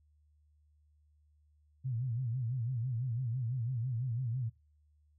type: tone with vibrato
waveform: sine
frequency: 121.9 Hz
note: B2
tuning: 22 cents flat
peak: -32 dBFS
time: 1.84-4.5 s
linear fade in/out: 20 ms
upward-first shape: sine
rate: 6 Hz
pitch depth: 150 cents each way
effects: noise-tail reverb RT60 0.3 s tail -25 dB re dry + added 75 Hz sine -65 dBFS peak until 5.18 s